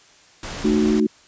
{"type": "noise", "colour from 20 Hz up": "pink", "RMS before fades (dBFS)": -31, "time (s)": [0.43, 1], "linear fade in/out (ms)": 2}
{"type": "chord", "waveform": "sine", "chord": "D# diminished", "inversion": "second", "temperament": "equal with one note detuned", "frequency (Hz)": [220, 305.6, 370], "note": ["A3", "D#4", "F#4"], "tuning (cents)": [0, -31, 0], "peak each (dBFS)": [-18, -20, -21], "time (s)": [0.64, 1.07], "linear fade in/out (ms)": 5}
{"effects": ["white hiss -51 dBFS RMS until 1.27 s", "resampled to 16000 Hz"]}